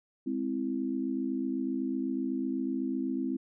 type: chord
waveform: sine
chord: Ab augmented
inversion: none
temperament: equal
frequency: 207.7 / 261.6 / 329.6 Hz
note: Ab3 / C4 / E4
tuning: 0 / 0 / 0 cents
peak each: -37 / -31 / -35 dBFS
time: 0.26-3.37 s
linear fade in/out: 10 ms
effects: none